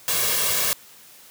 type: noise with comb filter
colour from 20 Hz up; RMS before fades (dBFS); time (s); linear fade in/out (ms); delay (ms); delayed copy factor
white; -22; 0.08-0.73; 0; 1.8; +0.65
effects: white hiss -48 dBFS RMS until 1.3 s + high-pass 100 Hz 12 dB/octave